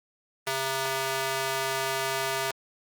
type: tone with high-pass filter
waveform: square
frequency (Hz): 133.8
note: C3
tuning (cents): +39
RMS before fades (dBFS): -29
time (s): 0.47-2.51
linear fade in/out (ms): 0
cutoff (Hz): 650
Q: 0.67
effects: Opus 24 kbps